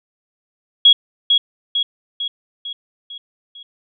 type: tone with echo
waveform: sine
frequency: 3322 Hz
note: G#7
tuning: in tune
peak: -5 dBFS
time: 0.85-0.93 s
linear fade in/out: 5 ms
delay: 450 ms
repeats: 6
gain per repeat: -5 dB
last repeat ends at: 3.63 s
effects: none